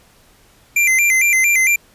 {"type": "tone with vibrato", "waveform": "square", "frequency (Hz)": 2212, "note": "C#7", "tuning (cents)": -4, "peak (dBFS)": -12, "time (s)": [0.76, 1.76], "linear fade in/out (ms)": 5, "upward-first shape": "square", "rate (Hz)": 4.4, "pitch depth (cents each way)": 120, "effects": ["pink hiss -51 dBFS RMS until 1.94 s", "resampled to 32000 Hz"]}